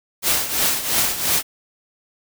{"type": "noise with tremolo", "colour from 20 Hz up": "white", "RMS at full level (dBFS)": -17, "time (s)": [0.22, 1.43], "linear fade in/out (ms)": 50, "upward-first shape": "triangle", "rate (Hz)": 2.9, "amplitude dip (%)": 75, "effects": []}